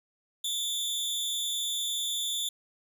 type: tone with amplitude modulation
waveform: sawtooth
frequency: 3526 Hz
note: A7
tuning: 3 cents sharp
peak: -23 dBFS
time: 0.44-2.49 s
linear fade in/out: 5 ms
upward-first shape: sine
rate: 251 Hz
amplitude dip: 70%
effects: none